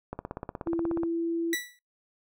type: click train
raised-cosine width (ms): 1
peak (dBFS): -20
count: 16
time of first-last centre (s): 0.13-1.034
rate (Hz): 16.6
type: tone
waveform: sine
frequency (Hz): 334.4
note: E4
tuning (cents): +25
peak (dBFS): -26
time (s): 0.66-1.55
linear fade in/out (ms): 20
type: tone with exponential decay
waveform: sawtooth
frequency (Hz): 1957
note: B6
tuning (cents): -16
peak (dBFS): -21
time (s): 1.53-1.79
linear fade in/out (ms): 1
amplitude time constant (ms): 55
effects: noise-tail reverb RT60 0.2 s tail -22 dB re dry